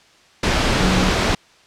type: tone in noise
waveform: sine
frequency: 185 Hz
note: F#3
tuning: in tune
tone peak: -18 dBFS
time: 0.8-1.1 s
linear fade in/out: 5 ms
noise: pink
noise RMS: -17 dBFS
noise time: 0.43-1.35 s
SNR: -4 dB
effects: white hiss -51 dBFS RMS until 1.66 s + low-pass 5000 Hz 12 dB/octave